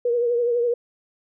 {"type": "tone with vibrato", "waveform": "sine", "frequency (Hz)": 477.8, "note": "A#4", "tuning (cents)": 43, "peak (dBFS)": -18, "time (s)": [0.05, 0.74], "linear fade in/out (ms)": 5, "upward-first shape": "triangle", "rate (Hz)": 12, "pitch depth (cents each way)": 52, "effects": []}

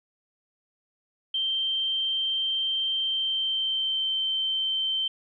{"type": "tone with pitch glide", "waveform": "sine", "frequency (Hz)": [3138, 3109], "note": ["G7", "G7"], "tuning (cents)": [1, -15], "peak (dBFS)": -24, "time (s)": [1.34, 5.08], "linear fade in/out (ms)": 5, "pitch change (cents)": -16, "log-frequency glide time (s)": [2.96, 4.12], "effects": []}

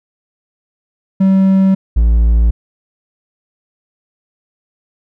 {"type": "tone pair in turn", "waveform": "triangle", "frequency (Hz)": [191.8, 56.74], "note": ["G3", "A#1"], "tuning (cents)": [-37, -46], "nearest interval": "octave + major sixth", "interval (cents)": 2109, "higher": "first", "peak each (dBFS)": -5, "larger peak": "neither", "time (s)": [[1.2, 1.75], [1.96, 2.51]], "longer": "neither", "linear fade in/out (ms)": 10, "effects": []}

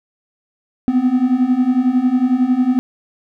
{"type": "beating tone pair", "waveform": "triangle", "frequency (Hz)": [245.9, 256.9], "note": ["B3", "C4"], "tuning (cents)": [-7, -32], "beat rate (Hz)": 11, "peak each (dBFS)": [-15, -12], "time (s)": [0.88, 2.79], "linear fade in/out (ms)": 0, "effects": []}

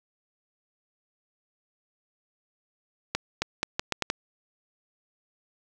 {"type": "accelerating click train", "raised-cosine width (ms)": 0.2, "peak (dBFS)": -8, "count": 7, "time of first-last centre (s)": [3.15, 4.101], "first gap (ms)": 270, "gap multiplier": 0.78, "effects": ["7-bit"]}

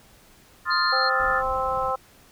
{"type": "chord", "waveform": "sine", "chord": "F dominant seventh", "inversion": "second", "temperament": "equal", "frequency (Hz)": [1046.5, 1244.5, 1396.9, 1760], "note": ["C6", "Eb6", "F6", "A6"], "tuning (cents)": [0, 0, 0, 0], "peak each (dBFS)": -26, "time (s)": [0.65, 1.43], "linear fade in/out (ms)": 50}
{"type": "tone", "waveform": "sine", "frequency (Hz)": 4208, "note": "C8", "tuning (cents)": 9, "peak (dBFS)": -25, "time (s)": [0.7, 1.1], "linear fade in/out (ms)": 20}
{"type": "harmonic tone", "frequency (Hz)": 261.6, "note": "C4", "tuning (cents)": 0, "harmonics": [2, 3, 4, 5], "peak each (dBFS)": [-28, -28, -28, -28], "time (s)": [0.92, 1.96], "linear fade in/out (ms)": 10}
{"type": "noise", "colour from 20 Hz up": "brown", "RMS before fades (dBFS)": -39, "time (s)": [1.19, 1.92], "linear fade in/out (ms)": 10}
{"effects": ["pink hiss -54 dBFS RMS until 2.31 s"]}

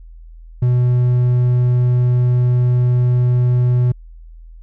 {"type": "tone", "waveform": "triangle", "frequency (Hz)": 123.47, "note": "B2", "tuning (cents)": 0, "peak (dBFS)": -9, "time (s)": [0.62, 3.92], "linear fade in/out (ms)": 5, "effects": ["added 41 Hz sine -35 dBFS peak until 4.62 s"]}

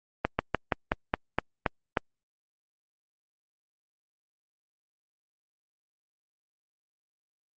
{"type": "slowing click train", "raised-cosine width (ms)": 0.5, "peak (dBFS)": -8, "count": 9, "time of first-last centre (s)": [0.25, 1.972], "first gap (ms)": 140, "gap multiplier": 1.12, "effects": ["Opus 32 kbps"]}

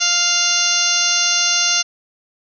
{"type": "harmonic tone with a mistuned harmonic", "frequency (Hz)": 698.5, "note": "F5", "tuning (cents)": 0, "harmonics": [1, 2, 3, 4, 5, 6, 7, 8, 9], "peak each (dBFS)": [-32, -24, -28, -21, -24, -23, -24, -20, -20], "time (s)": [0, 1.83], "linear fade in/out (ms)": 20, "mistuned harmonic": 7, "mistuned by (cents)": -33, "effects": []}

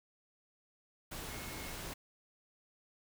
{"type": "tone in noise", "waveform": "sine", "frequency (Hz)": 2168, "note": "C#7", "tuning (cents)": -39, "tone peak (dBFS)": -53, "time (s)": [1.29, 1.73], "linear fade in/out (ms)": 10, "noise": "pink", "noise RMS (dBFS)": -44, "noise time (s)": [1.11, 1.94], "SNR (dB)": -12, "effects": []}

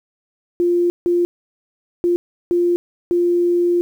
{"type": "tone bursts at uneven times", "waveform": "sine", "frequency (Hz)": 349.2, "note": "F4", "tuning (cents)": 0, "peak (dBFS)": -13, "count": 5, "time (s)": [[0.6, 0.9], [1.06, 1.25], [2.04, 2.16], [2.51, 2.76], [3.11, 3.81]], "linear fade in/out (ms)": 0, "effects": ["8-bit"]}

